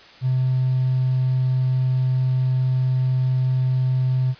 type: tone with hard clipping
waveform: triangle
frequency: 128.9 Hz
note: C3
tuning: 26 cents flat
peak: -17 dBFS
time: 0.21-4.35 s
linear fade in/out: 50 ms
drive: 3 dB
effects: white hiss -46 dBFS RMS until 4.39 s + resampled to 11025 Hz